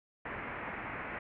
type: low-pass noise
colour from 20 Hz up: white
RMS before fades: -41 dBFS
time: 0.25-1.19 s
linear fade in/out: 5 ms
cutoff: 2300 Hz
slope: 48 dB/octave
effects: none

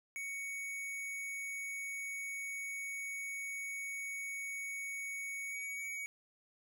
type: tone with pitch glide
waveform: square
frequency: 2231 to 2249 Hz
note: C#7 to C#7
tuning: +11 to +24 cents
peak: -40 dBFS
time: 0.16-6.06 s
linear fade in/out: 0 ms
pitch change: +13 cents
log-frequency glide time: 5.48-5.56 s
effects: none

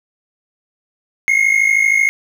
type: tone pair together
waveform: triangle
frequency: 2127 / 2180 Hz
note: C7 / C#7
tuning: +28 / -29 cents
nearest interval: unison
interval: 43 cents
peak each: -12 dBFS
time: 1.28-2.09 s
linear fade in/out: 0 ms
effects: none

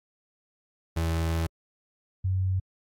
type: tone pair in turn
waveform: 35% pulse / sine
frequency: 82.1 / 93.94 Hz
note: E2 / F#2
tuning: -6 / +27 cents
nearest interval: major second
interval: 233 cents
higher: second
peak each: -23 dBFS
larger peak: neither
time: 0.96-1.47 / 2.24-2.6 s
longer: first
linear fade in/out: 10 ms
effects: AAC 64 kbps

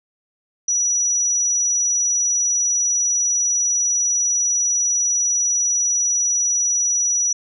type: tone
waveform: sine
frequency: 5860 Hz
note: F#8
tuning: 18 cents flat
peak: -16 dBFS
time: 0.68-7.33 s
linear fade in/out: 5 ms
effects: none

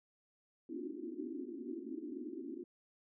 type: band-pass noise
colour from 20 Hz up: white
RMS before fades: -44 dBFS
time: 0.69-2.64 s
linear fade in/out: 5 ms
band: 240 to 370 Hz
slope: 96 dB/octave
effects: none

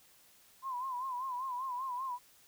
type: tone with vibrato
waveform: sine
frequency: 1022 Hz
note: C6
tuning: 41 cents flat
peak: -35 dBFS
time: 0.62-2.19 s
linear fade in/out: 50 ms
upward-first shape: sine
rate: 5.1 Hz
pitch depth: 91 cents each way
effects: white hiss -63 dBFS RMS until 2.47 s

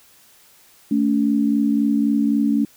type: tone pair together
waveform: sine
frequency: 220 / 283.8 Hz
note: A3 / C#4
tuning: 0 / +41 cents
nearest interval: major third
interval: 441 cents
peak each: -18 dBFS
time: 0.91-2.65 s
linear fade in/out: 5 ms
effects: white hiss -52 dBFS RMS until 2.76 s

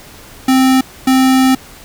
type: tone bursts at uneven times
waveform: square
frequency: 261.6 Hz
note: C4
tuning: in tune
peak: -8 dBFS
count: 2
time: 0.48-0.81 / 1.07-1.55 s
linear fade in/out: 5 ms
effects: pink hiss -37 dBFS RMS until 1.84 s

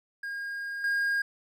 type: tone with level steps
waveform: triangle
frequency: 1623 Hz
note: G#6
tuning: 40 cents flat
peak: -31 / -23 dBFS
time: 0.23-1.22 s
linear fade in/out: 5 ms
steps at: 0.84 s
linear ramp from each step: 2 ms
effects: none

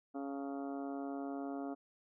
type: harmonic tone with a mistuned harmonic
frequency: 139.2 Hz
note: C#3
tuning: 8 cents sharp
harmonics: 2 / 3 / 4 / 5 / 6 / 7 / 8 / 9 / 10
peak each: -40 / -48 / -51 / -46 / -56 / -60 / -58 / -57 / -60 dBFS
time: 0.14-1.75 s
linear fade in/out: 20 ms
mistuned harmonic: 7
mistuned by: -86 cents
effects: none

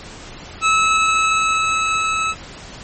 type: tone with level ramp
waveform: 25% pulse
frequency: 1300 Hz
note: E6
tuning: 24 cents flat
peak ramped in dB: -8 to -14 dBFS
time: 0.61-2.35 s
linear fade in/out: 50 ms
effects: pink hiss -36 dBFS RMS until 2.83 s + MP3 32 kbps

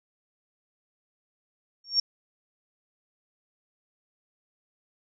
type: tone with exponential growth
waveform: sine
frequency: 5520 Hz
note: F8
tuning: 21 cents flat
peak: -16 dBFS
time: 1.84-2 s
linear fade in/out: 5 ms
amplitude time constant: 34 ms
effects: none

